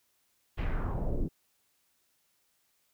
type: noise with low-pass filter sweep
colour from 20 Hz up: brown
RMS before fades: -31 dBFS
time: 0.57-1.29 s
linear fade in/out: 20 ms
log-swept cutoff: 2900 to 310 Hz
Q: 2.3
effects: white hiss -73 dBFS RMS until 2.93 s